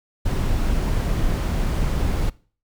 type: noise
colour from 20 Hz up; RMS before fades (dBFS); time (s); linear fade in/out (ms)
brown; -21; 0.25-2.3; 10
effects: noise-tail reverb RT60 0.4 s tail -21 dB re dry